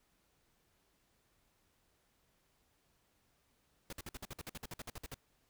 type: noise bursts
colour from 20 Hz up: pink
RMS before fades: -45 dBFS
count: 16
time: 3.9-5.143 s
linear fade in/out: 2 ms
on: 28 ms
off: 53 ms
effects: pink hiss -75 dBFS RMS until 5.49 s